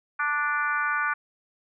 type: harmonic tone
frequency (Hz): 293.7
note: D4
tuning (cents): 0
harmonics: 3 / 4 / 5 / 6 / 7 / 8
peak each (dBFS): -35 / -28 / -26 / -33 / -39 / -37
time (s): 0.19-1.14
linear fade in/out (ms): 10
effects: none